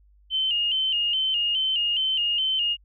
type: tone with vibrato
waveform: sine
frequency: 2960 Hz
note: F#7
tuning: in tune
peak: -21 dBFS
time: 0.3-2.77 s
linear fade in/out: 50 ms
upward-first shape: square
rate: 2.4 Hz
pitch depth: 67 cents each way
effects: added 50 Hz sine -54 dBFS peak until 2.84 s